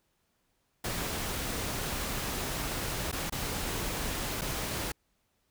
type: noise with dropouts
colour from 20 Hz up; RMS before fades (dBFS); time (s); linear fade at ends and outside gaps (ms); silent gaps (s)
pink; -34; 0.84-4.92; 5; 3.116-3.126 / 3.298-3.322 / 4.412-4.417
effects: pink hiss -75 dBFS RMS until 5.5 s